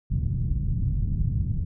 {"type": "low-pass noise", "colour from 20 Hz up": "white", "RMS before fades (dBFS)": -25, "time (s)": [0.1, 1.65], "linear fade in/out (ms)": 10, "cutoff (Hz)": 140, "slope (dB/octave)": 24, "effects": []}